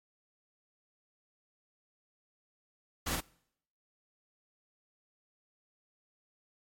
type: noise with echo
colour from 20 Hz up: pink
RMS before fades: -34 dBFS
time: 3.06-3.16 s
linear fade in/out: 10 ms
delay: 47 ms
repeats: 1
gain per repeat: -2 dB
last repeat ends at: 3.207 s
effects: noise-tail reverb RT60 0.7 s tail -24 dB re dry + MP3 64 kbps